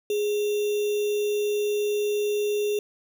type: tone with sample-and-hold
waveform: sine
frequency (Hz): 415.7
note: G#4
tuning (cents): +2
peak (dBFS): -22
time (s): 0.1-2.79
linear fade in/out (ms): 2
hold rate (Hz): 3150
effects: none